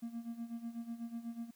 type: tone with tremolo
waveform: triangle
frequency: 232.5 Hz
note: A#3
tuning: 4 cents flat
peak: -35 dBFS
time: 0.02-1.51 s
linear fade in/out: 10 ms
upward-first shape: sine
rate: 8.1 Hz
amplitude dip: 80%
effects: tanh soft clip ceiling -31 dBFS + white hiss -69 dBFS RMS until 1.55 s